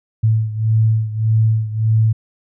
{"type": "beating tone pair", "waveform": "sine", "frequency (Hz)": [110, 111.7], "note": ["A2", "A2"], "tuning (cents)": [0, 27], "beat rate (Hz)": 1.7, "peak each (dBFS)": [-14, -18], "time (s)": [0.23, 2.13], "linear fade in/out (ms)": 10, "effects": []}